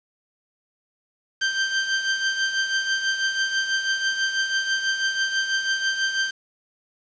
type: tone with tremolo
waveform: sawtooth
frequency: 1568 Hz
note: G6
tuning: in tune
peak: -15 dBFS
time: 1.41-6.31 s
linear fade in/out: 10 ms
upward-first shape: triangle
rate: 6.1 Hz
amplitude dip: 65%
effects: resampled to 16000 Hz + 7-bit